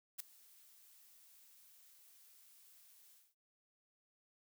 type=noise with ADSR envelope; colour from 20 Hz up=blue; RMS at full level=-40 dBFS; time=0.18-3.35 s; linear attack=22 ms; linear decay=3 ms; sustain=-24 dB; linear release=230 ms; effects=none